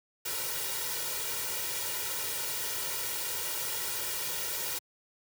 white noise with comb filter, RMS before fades -34 dBFS, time 0.25-4.79 s, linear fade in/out 10 ms, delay 2.1 ms, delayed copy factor +0.95, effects high-pass 100 Hz 12 dB/octave

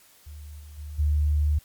sine tone with level steps, 74.5 Hz, D2, 25 cents sharp, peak -38 / -41 / -34 / -19 dBFS, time 0.26-1.59 s, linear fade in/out 10 ms, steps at 0.59 / 0.77 / 0.98 s, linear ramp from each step 20 ms, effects white hiss -56 dBFS RMS until 1.64 s + MP3 96 kbps

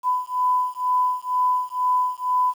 sine beating tone pair, 1000 / 1002.1 Hz, B5 / B5, +21 / +25 cents, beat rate 2.1 Hz, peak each -22 dBFS, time 0.03-2.54 s, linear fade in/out 50 ms, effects 8-bit

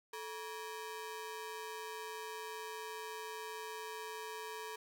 sawtooth ring-modulated tone, 698.5 Hz, F5, in tune, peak -36 dBFS, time 0.13-4.76 s, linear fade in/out 5 ms, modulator 261 Hz, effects none

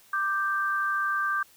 sine tone pair together, 1181.8 / 1568 Hz, D6 / G6, +10 / 0 cents, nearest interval perfect fourth, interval 490 cents, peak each -27 dBFS, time 0.13-1.43 s, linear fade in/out 5 ms, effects white hiss -57 dBFS RMS until 1.56 s

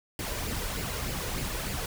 pink noise with flanger, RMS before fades -33 dBFS, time 0.19-1.86 s, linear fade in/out 2 ms, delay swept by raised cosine 0.4 to 2.1 ms, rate 3.3 Hz, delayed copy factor +0.5, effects none

